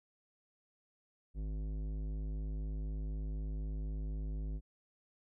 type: tone with tanh clipping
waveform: triangle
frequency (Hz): 52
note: G#1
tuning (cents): +3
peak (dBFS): -38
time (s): 1.34-4.61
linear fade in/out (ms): 50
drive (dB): 18
effects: none